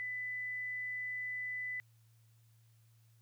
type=tone; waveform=sine; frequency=1998 Hz; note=B6; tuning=20 cents sharp; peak=-37 dBFS; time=0-1.8 s; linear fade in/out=0 ms; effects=added 113 Hz sine -63 dBFS peak until 3.21 s + white hiss -75 dBFS RMS until 3.21 s